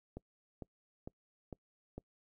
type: click train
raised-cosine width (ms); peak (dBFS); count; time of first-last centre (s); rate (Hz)
2; -30; 5; 0.17-1.98; 2.21
effects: noise-tail reverb RT60 0.1 s tail -25 dB re dry